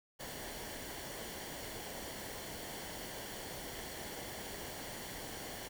pink noise with comb filter, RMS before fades -45 dBFS, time 0.19-5.69 s, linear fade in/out 20 ms, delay 0.79 ms, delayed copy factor -0.5, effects none

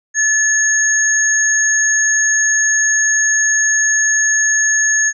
sine tone pair together, 1734 / 6555 Hz, A6 / G#8, -26 / -24 cents, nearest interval octave + major seventh, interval 2302 cents, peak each -14 dBFS, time 0.14-5.13 s, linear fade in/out 50 ms, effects none

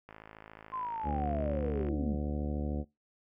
click train, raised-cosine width 0.5 ms, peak -33 dBFS, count 98, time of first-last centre 0.09-1.886 s, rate 54 Hz
sine linear sweep, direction down, 1057 to 180 Hz, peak -34 dBFS, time 0.72-2.16 s, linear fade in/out 20 ms
harmonic tone, 73.42 Hz, D2, in tune, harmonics 1 / 2 / 3 / 4 / 5 / 6 / 7 / 8 / 10, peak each -34 / -40 / -38 / -40 / -46 / -49 / -45 / -48 / -50 dBFS, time 1.03-2.85 s, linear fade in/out 50 ms
effects noise-tail reverb RT60 0.2 s tail -22 dB re dry

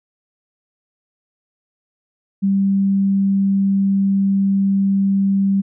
sine tone, 196 Hz, G3, in tune, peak -13 dBFS, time 2.42-5.62 s, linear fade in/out 20 ms, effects none

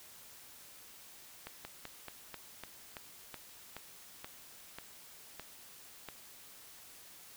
slowing click train, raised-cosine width 0.3 ms, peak -27 dBFS, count 13, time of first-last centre 1.47-6.087 s, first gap 180 ms, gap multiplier 1.13, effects white hiss -55 dBFS RMS until 7.36 s

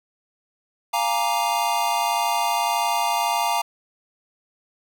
square chord, Bb dominant seventh, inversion second, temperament equal, 698.5 / 830.6 / 932.3 / 1174.7 Hz, F5 / Ab5 / Bb5 / D6, 0 / 0 / 0 / 0 cents, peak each -27 / -27 / -24 / -30 dBFS, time 0.93-3.62 s, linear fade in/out 10 ms, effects none

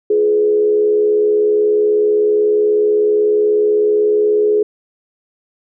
sine tone with frequency modulation, 420.6 Hz, G#4, 22 cents sharp, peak -10 dBFS, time 0.1-4.63 s, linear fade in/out 5 ms, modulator 75 Hz, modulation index 0.42, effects none

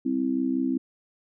harmonic tone, 65.41 Hz, C2, in tune, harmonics 3 / 4 / 5, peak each -35 / -24 / -29 dBFS, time 0.05-0.78 s, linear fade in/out 10 ms, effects none

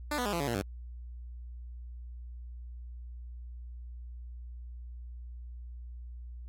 10% pulse tone with pitch steps, 296.5 / 246.5 / 204.9 / 170.29 / 141.56 / 117.67 / 97.81 Hz, D4 / B3 / G#3 / F3 / C#3 / A#2 / G2, +17 / -3 / -23 / -43 / +37 / +17 / -3 cents, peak -22 dBFS, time 0.11-0.621 s, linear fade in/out 5 ms, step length 73 ms, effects added 60 Hz sine -41 dBFS peak until 6.48 s + AAC 48 kbps

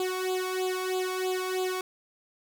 sawtooth tone with flanger, 371 Hz, F#4, 5 cents sharp, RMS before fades -30 dBFS, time 0-1.81 s, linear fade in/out 2 ms, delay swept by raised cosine 0.26 to 0.9 ms, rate 3.1 Hz, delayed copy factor +0.9, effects none

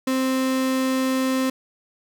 35% pulse tone, 261.6 Hz, C4, in tune, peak -18 dBFS, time 0.07-1.5 s, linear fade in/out 5 ms, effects none

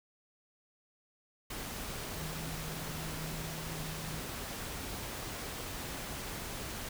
sine tone in noise, 157.9 Hz, D#3, 26 cents sharp, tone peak -42 dBFS, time 2.16-4.2 s, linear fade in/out 5 ms, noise pink, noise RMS -41 dBFS, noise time 1.5-6.89 s, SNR -4 dB, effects none

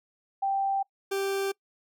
sine / 40% pulse tone pair in turn, 784 / 392 Hz, G5 / G4, 0 / 0 cents, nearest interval octave, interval 1200 cents, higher first, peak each -24 / -26 dBFS, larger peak first, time 0.42-0.83 / 1.11-1.52 s, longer neither, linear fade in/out 10 ms, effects noise-tail reverb RT60 0.1 s tail -24 dB re dry

